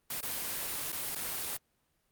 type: noise with dropouts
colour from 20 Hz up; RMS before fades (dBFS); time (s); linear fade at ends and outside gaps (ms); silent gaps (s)
white; -36; 0.1-1.57; 5; 0.208-0.228 / 0.921-0.925 / 1.152-1.157
effects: pink hiss -75 dBFS RMS until 2.11 s + Opus 32 kbps